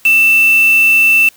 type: tone with quantisation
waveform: sine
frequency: 2665 Hz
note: E7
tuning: 18 cents sharp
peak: -6 dBFS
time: 0.05-1.29 s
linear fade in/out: 5 ms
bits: 3
effects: white hiss -46 dBFS RMS until 1.36 s